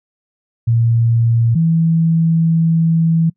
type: tone pair in turn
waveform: sine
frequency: 116 / 164.05 Hz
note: A#2 / E3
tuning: -8 / -8 cents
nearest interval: tritone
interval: 600 cents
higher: second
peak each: -10 dBFS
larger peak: neither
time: 0.67-1.55 / 1.55-3.3 s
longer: second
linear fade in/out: 10 ms
effects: noise-tail reverb RT60 0.1 s tail -25 dB re dry